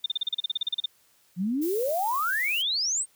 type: tone bursts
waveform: sine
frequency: 3617 Hz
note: A7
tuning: 47 cents sharp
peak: -23 dBFS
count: 15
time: 0.04-0.859 s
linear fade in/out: 5 ms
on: 21 ms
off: 36 ms
type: exponential sweep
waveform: sine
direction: up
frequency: 168.8 to 8750 Hz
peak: -24 dBFS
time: 1.36-3.06 s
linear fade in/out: 50 ms
type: noise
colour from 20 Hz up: violet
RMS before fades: -37 dBFS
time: 1.61-2.63 s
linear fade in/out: 20 ms
effects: white hiss -63 dBFS RMS until 3.15 s + high-pass 60 Hz 12 dB/octave